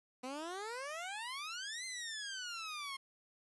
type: exponential two-way sweep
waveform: 15% pulse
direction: up then down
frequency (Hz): 246.9 to 2093 to 1066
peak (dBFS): -35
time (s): 0.23-2.97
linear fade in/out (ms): 10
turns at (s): 1.85
effects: resampled to 24000 Hz + 11-bit